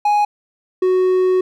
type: tone pair in turn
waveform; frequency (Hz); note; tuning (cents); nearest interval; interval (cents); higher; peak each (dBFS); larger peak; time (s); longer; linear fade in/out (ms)
triangle; 830.6 / 370; G#5 / F#4; 0 / 0; octave + major second; 1400; first; -10; neither; 0.05-0.25 / 0.82-1.41; second; 5
effects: none